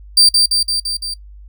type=tone with echo; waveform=35% pulse; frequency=4681 Hz; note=D8; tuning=7 cents flat; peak=-5 dBFS; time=0.17-0.29 s; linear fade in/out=5 ms; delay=170 ms; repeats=5; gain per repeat=-3 dB; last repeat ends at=1.14 s; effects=noise-tail reverb RT60 0.1 s tail -23 dB re dry + added 50 Hz sine -35 dBFS peak until 1.48 s